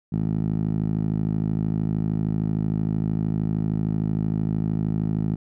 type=tone with band-pass filter; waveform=10% pulse; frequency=53.1 Hz; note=G#1; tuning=39 cents sharp; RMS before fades=-24 dBFS; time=0.12-5.36 s; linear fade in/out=10 ms; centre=170 Hz; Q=1.8; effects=none